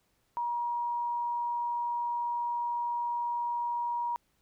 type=tone; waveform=sine; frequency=953 Hz; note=A#5; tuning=38 cents sharp; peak=-29 dBFS; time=0.37-4.16 s; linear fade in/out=0 ms; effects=pink hiss -73 dBFS RMS until 4.41 s